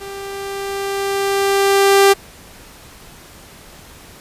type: tone with level ramp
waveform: sawtooth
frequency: 394.9 Hz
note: G4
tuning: 13 cents sharp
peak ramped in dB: -25 to -3 dBFS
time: 0-2.14 s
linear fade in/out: 20 ms
effects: pink hiss -41 dBFS RMS until 4.2 s + resampled to 32000 Hz